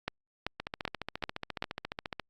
two click trains, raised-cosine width 0.3 ms, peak -15 / -19 dBFS, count 5 / 24, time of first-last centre 0.08-1.624 / 0.6-2.197 s, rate 2.59 / 14.4 Hz, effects Opus 48 kbps

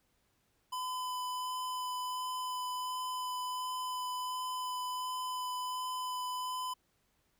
square tone with vibrato, 1007 Hz, B5, 33 cents sharp, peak -36 dBFS, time 0.72-6.74 s, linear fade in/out 10 ms, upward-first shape sine, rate 1.4 Hz, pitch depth 8 cents each way, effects pink hiss -75 dBFS RMS until 7.39 s

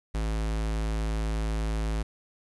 square tone, 54.1 Hz, A1, 29 cents flat, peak -27 dBFS, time 0.14-2.03 s, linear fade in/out 10 ms, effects resampled to 24000 Hz + 10-bit

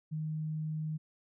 sine tone, 155.56 Hz, D#3, in tune, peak -33 dBFS, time 0.11-0.98 s, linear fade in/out 20 ms, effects none

